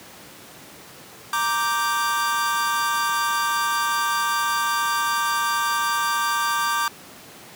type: chord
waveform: 45% pulse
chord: G minor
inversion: first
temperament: equal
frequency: 932.3 / 1174.7 / 1568 Hz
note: Bb5 / D6 / G6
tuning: 0 / 0 / 0 cents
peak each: -27 / -23 / -26 dBFS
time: 1.33-6.88 s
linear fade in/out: 2 ms
effects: pink hiss -43 dBFS RMS until 7.55 s + high-pass 150 Hz 12 dB/octave